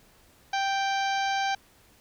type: harmonic tone with a mistuned harmonic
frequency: 784 Hz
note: G5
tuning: in tune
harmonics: 1 / 2 / 3 / 4 / 5 / 6 / 7 / 8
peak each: -26 / -32 / -36 / -38 / -40 / -42 / -43 / -44 dBFS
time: 0.53-1.55 s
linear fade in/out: 5 ms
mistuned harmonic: 7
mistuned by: +19 cents
effects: pink hiss -59 dBFS RMS until 2 s